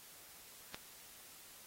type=click; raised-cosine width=0.2 ms; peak=-25 dBFS; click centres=0.745 s; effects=white hiss -57 dBFS RMS until 1.66 s + AAC 48 kbps